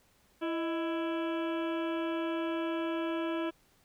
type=harmonic tone with a mistuned harmonic; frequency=331.8 Hz; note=E4; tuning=11 cents sharp; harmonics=1 / 2 / 3 / 4 / 5 / 7 / 8 / 9 / 10; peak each=-32 / -38 / -42 / -44 / -46 / -49 / -50 / -51 / -52 dBFS; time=0.41-3.51 s; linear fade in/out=20 ms; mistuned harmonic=2; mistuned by=-85 cents; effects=pink hiss -67 dBFS RMS until 3.84 s